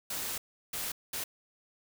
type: noise bursts at uneven times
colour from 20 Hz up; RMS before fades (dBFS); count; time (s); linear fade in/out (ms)
white; -36; 3; 0.1-0.38 / 0.73-0.92 / 1.13-1.24; 5
effects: none